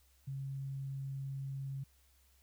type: tone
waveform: sine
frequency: 136.2 Hz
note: C#3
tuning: 30 cents flat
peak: -38 dBFS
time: 0.27-1.84 s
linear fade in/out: 10 ms
effects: added 66 Hz sine -67 dBFS peak until 2.42 s + white hiss -71 dBFS RMS until 2.42 s